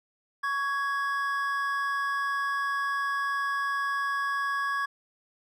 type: tone pair together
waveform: triangle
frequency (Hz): 1119.3 / 1661.2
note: C#6 / G#6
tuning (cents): +16 / 0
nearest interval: perfect fifth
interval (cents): 684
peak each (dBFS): -27 / -28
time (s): 0.43-4.86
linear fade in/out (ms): 10
effects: none